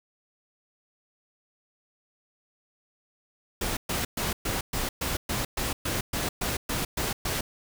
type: noise bursts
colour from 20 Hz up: pink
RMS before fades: -29 dBFS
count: 14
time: 3.61-7.41 s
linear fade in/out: 5 ms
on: 160 ms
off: 120 ms
effects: none